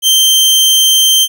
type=tone; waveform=sawtooth; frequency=3136 Hz; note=G7; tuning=in tune; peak=-3 dBFS; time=0.02-1.28 s; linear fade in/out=50 ms; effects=none